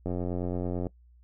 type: click train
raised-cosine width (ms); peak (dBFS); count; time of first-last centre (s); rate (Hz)
2; -19; 73; 0.06-0.868; 89.1
effects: noise-tail reverb RT60 0.1 s tail -21 dB re dry + added 60 Hz sine -54 dBFS peak until 1.23 s